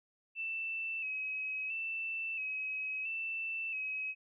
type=tone with vibrato; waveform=sine; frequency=2605 Hz; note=E7; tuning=21 cents flat; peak=-35 dBFS; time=0.35-4.15 s; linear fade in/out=50 ms; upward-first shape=square; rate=0.74 Hz; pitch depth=38 cents each way; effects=none